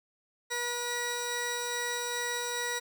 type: tone pair together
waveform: 15% pulse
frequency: 482.6 / 1928 Hz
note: B4 / B6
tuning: -40 / -42 cents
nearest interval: 2 octaves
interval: 2398 cents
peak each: -28 dBFS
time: 0.5-2.8 s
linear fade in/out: 20 ms
effects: none